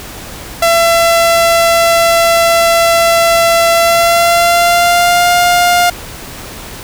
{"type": "tone with pitch glide", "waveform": "sawtooth", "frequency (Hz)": [673, 705.2], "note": ["E5", "F5"], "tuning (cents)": [36, 17], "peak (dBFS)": -3, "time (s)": [0.62, 5.9], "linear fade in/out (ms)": 5, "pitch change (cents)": 81, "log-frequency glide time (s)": [3.74, 5.33], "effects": ["pink hiss -28 dBFS RMS until 6.83 s"]}